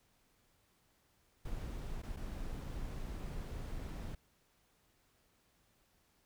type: noise with dropouts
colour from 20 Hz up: brown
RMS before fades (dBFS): -42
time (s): 1.45-4.15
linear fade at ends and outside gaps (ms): 5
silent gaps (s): 2.02-2.032 / 2.163-2.169
effects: pink hiss -73 dBFS RMS until 6.25 s